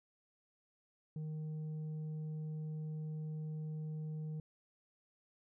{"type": "tone with tanh clipping", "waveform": "sine", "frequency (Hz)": 155, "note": "D#3", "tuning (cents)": -6, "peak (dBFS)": -40, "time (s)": [1.16, 4.4], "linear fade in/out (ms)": 2, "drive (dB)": 4, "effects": []}